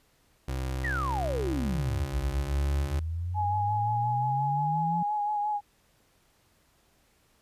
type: tone with pitch glide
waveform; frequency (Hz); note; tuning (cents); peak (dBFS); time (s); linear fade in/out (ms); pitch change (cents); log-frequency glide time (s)
30% pulse; 65.3 to 69.58; C2 to C#2; -3 to +7; -27; 0.48-3; 5; +110; 0.91-2.53
type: exponential two-way sweep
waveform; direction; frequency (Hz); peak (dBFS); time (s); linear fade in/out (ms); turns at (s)
sine; down then up; 1973 to 56.8 to 174.5; -29; 0.84-5.03; 5; 2.16
type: tone with vibrato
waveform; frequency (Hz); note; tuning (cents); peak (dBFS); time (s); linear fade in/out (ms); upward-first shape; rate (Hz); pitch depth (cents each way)
sine; 834; G#5; +7; -26; 3.34-5.61; 50; sine; 5.7; 29
effects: pink hiss -66 dBFS RMS until 7.41 s + resampled to 32000 Hz